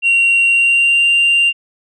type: tone with pitch glide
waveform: sine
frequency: 2752 to 2781 Hz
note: F7 to F7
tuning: -26 to -8 cents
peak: -7 dBFS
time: 0.02-1.53 s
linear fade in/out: 50 ms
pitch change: +18 cents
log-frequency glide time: 0.45-1.06 s
effects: tanh soft clip ceiling -7 dBFS